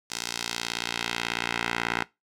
10% pulse tone with band-pass filter sweep, 58.27 Hz, A#1, in tune, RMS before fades -31 dBFS, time 0.1-2.04 s, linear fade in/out 10 ms, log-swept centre 5800 to 1800 Hz, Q 1.1, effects noise-tail reverb RT60 0.2 s tail -20 dB re dry

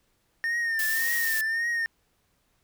triangle tone with vibrato, 1822 Hz, A#6, 40 cents flat, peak -23 dBFS, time 0.44-1.86 s, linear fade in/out 0 ms, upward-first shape triangle, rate 1.8 Hz, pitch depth 68 cents each way
blue noise, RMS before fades -31 dBFS, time 0.79-1.41 s, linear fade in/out 2 ms
effects pink hiss -70 dBFS RMS until 2.63 s

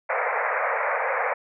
pink band-pass noise, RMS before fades -25 dBFS, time 0.09-1.34 s, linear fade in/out 10 ms, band 470 to 2300 Hz, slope 96 dB/octave, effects none

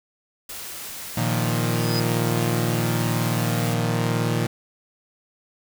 white noise, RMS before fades -35 dBFS, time 0.49-3.74 s, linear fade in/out 5 ms
sawtooth chord, Bb suspended fourth, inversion none, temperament equal, 116.54 / 155.56 / 174.61 Hz, Bb2 / Eb3 / F3, 0 / 0 / 0 cents, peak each -19 / -22 / -24 dBFS, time 1.17-4.47 s, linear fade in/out 5 ms
sine tone with exponential growth, 4978 Hz, D#8, in tune, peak -24 dBFS, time 1.6-2 s, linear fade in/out 5 ms, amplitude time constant 85 ms
effects none

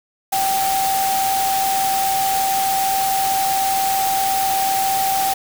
sine tone in noise, 775 Hz, G5, 20 cents flat, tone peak -17 dBFS, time 0.32-5.34 s, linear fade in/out 10 ms, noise white, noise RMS -24 dBFS, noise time 0.32-5.34 s, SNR +4 dB, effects none

